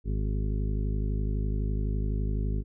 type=harmonic tone; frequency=51.91 Hz; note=G#1; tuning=in tune; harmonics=1 / 2 / 3 / 4 / 5 / 7 / 8; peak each=-27 / -33 / -37 / -39 / -41 / -44 / -45 dBFS; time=0.04-2.64 s; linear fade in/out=50 ms; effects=none